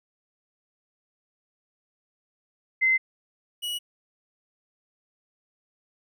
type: tone pair in turn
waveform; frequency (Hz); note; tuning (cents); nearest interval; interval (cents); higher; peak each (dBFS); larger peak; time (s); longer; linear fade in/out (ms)
sine / 45% pulse; 2064 / 2919; C7 / F#7; -24 / -24; tritone; 600; second; -18 / -28; first; 2.81-2.98 / 3.62-3.79; neither; 20
effects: none